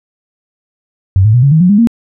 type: tone with pitch steps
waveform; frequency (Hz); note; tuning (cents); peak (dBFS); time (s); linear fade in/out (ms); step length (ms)
sine; 95.3 / 108.21 / 122.88 / 139.53 / 158.43 / 179.9 / 204.3 / 232; G2 / A2 / B2 / C#3 / D#3 / F#3 / G#3 / A#3; -48 / -28 / -8 / +12 / +32 / -48 / -28 / -8; -4; 1.16-1.872; 0; 89
effects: none